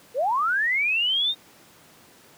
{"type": "linear sweep", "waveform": "sine", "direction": "up", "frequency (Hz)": [450, 3728], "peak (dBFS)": -20, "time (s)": [0.14, 1.35], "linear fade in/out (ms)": 50, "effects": ["pink hiss -52 dBFS RMS until 2.37 s", "high-pass 150 Hz 12 dB/octave"]}